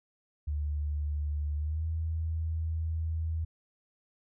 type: tone with pitch glide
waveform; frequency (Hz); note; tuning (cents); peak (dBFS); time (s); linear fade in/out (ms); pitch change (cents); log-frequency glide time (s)
sine; 74 to 80.7; D2 to E2; +14 to -36; -29; 0.47-3.45; 10; +150; 1.57-1.86
effects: none